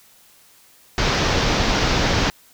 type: low-pass noise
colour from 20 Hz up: pink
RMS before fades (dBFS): -19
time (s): 0.98-2.3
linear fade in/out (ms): 0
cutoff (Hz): 6100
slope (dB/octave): 48
effects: white hiss -52 dBFS RMS until 2.53 s